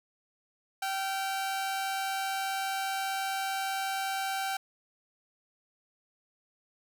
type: tone pair together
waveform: sawtooth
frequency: 775 / 1380.9 Hz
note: G5 / F6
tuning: -20 / -20 cents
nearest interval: minor seventh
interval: 1000 cents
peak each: -27 / -37 dBFS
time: 0.82-4.57 s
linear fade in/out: 5 ms
effects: none